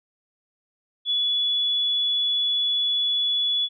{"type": "tone", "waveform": "sine", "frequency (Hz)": 3415, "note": "G#7", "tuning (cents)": 48, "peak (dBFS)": -20, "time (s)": [1.05, 3.69], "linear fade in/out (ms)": 50, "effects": []}